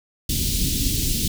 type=band-stop noise; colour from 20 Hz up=pink; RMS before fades=-22 dBFS; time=0.29-1.28 s; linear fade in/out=5 ms; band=290 to 3300 Hz; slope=24 dB/octave; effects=none